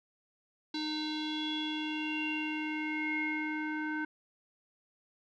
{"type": "tone with low-pass filter sweep", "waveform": "square", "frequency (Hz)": 307.1, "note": "D#4", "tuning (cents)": -23, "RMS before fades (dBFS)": -35, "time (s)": [0.74, 4.05], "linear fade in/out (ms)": 5, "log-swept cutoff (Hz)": [4200, 1700], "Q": 9.7, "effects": []}